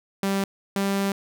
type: tone pair in turn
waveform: sawtooth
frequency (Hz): 196 / 197.25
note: G3 / G3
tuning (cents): 0 / +11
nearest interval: unison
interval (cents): 11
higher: second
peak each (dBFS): -18 / -18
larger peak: neither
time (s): 0.23-0.44 / 0.76-1.12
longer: second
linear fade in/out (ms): 2
effects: none